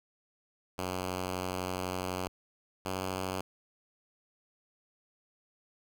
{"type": "tone pair in turn", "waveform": "5% pulse", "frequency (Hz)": [92, 93.66], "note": ["F#2", "F#2"], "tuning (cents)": [-9, 22], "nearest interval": "unison", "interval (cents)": 31, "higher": "second", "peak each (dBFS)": -22, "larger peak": "neither", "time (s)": [[0.78, 2.28], [2.85, 3.41]], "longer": "first", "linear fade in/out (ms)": 5, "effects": []}